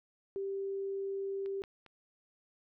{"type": "tone", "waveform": "sine", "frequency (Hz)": 392, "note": "G4", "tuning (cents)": 0, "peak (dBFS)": -34, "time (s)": [0.36, 1.62], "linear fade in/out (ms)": 0}
{"type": "clicks", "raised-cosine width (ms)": 0.3, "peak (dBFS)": -39, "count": 3, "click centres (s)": [1.46, 1.638, 1.863]}
{"effects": []}